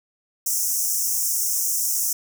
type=high-pass noise; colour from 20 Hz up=pink; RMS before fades=-23 dBFS; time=0.46-2.13 s; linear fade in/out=5 ms; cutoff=5500 Hz; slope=96 dB/octave; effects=none